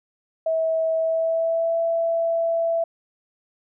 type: tone with pitch glide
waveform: sine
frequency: 647 to 665.6 Hz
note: E5 to E5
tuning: -32 to +17 cents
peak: -19 dBFS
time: 0.46-2.84 s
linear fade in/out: 5 ms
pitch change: +49 cents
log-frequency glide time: 0.95-1.78 s
effects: none